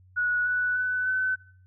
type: tone with pitch steps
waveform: sine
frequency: 1464 / 1481 / 1498.2 / 1515.6 Hz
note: F#6 / F#6 / F#6 / F#6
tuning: -19 / +1 / +21 / +41 cents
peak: -23 dBFS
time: 0.16-1.36 s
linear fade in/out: 20 ms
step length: 300 ms
effects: noise-tail reverb RT60 0.5 s tail -19 dB re dry + added 92 Hz sine -53 dBFS peak until 1.66 s